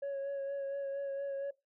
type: tone with vibrato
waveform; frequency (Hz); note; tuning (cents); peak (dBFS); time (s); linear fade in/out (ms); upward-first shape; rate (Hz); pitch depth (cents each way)
sine; 554.4; C#5; 0; -32; 0.02-1.51; 10; sine; 4.3; 20
effects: noise-tail reverb RT60 0.2 s tail -19 dB re dry + tanh soft clip ceiling -34 dBFS